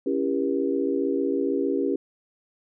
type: chord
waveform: sine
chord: C# diminished seventh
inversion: none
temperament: just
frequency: 277.2 / 332.6 / 399.1 / 479 Hz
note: C#4 / E4 / G4 / Bb4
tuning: 0 / +16 / +31 / +47 cents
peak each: -26 / -29 / -26 / -30 dBFS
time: 0.06-1.96 s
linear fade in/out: 5 ms
effects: none